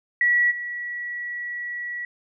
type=tone with level steps; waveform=sine; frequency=1935 Hz; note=B6; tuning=36 cents flat; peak=-16 / -28 dBFS; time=0.21-2.05 s; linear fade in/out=2 ms; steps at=0.5 s; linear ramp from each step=20 ms; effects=none